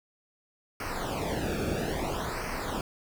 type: noise with flanger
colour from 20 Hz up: brown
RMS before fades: -32 dBFS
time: 0.8-2.81 s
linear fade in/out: 2 ms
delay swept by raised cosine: 0.27 to 1.01 ms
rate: 0.6 Hz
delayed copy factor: -0.85
effects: none

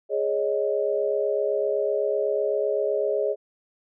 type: chord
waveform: sine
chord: Ab suspended fourth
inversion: none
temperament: equal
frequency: 415.3 / 554.4 / 622.3 Hz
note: Ab4 / Db5 / Eb5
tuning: 0 / 0 / 0 cents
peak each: -25 / -26 / -27 dBFS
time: 0.09-3.36 s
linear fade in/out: 50 ms
effects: none

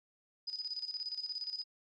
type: tone with tremolo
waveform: sine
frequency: 4978 Hz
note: D#8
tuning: in tune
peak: -35 dBFS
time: 0.47-1.64 s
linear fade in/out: 10 ms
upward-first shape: square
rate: 17 Hz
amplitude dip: 70%
effects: MP3 32 kbps

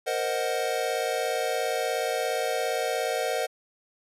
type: chord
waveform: square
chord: C half-diminished seventh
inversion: third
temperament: equal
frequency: 466.2 / 523.3 / 622.3 / 740 Hz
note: Bb4 / C5 / Eb5 / Gb5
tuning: 0 / 0 / 0 / 0 cents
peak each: -32 dBFS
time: 0.06-3.47 s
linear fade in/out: 20 ms
effects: resampled to 32000 Hz

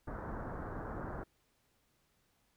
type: low-pass noise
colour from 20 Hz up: pink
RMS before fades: -42 dBFS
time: 0.07-1.24 s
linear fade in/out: 10 ms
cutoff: 1600 Hz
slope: 48 dB/octave
effects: pink hiss -75 dBFS RMS until 2.56 s

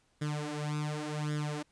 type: tone with flanger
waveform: sawtooth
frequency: 150 Hz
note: D3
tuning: 37 cents sharp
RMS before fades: -35 dBFS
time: 0.21-1.63 s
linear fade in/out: 10 ms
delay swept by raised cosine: 0.57 to 5.87 ms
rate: 0.89 Hz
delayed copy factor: +0.8
effects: pink hiss -71 dBFS RMS until 1.71 s + resampled to 22050 Hz

